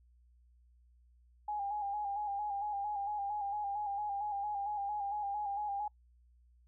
sine tone with vibrato, 818 Hz, G#5, 26 cents flat, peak -34 dBFS, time 1.48-5.88 s, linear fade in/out 5 ms, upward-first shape square, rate 4.4 Hz, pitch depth 40 cents each way, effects noise-tail reverb RT60 0.1 s tail -26 dB re dry + added 60 Hz sine -62 dBFS peak until 6.67 s

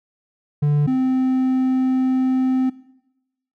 triangle tone pair in turn, 146.83 / 259.1 Hz, D3 / C4, 0 / -17 cents, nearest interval minor seventh, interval 983 cents, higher second, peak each -12 / -14 dBFS, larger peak first, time 0.62-0.87 / 0.87-2.7 s, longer second, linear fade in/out 10 ms, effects noise-tail reverb RT60 0.9 s tail -19 dB re dry

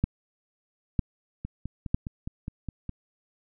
two click trains, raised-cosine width 5 ms, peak -10 / -21 dBFS, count 3 / 8, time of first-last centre 0.04-1.945 / 1.45-2.893 s, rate 1.05 / 4.85 Hz, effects none

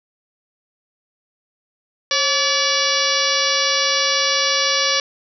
harmonic tone with a mistuned harmonic, 574 Hz, D5, 40 cents flat, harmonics 1 / 2 / 3 / 4 / 5 / 6 / 7 / 8 / 9 / 10, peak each -25 / -25 / -25 / -25 / -25 / -25 / -25 / -25 / -25 / -25 dBFS, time 2.11-5 s, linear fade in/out 2 ms, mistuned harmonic 1, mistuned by -95 cents, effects none

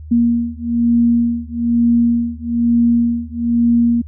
sine beating tone pair, 235 / 236.1 Hz, A#3 / A#3, +14 / +22 cents, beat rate 1.1 Hz, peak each -15 dBFS, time 0.11-4.02 s, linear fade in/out 10 ms, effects added 77 Hz sine -30 dBFS peak until 4.07 s

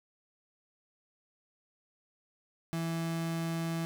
35% pulse tone, 165.3 Hz, E3, 5 cents sharp, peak -30 dBFS, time 2.73-3.85 s, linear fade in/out 0 ms, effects none

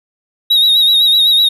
triangle tone with vibrato, 3796 Hz, A#7, 31 cents sharp, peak -6 dBFS, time 0.5-1.49 s, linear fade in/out 10 ms, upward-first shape sine, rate 7.9 Hz, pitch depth 53 cents each way, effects none

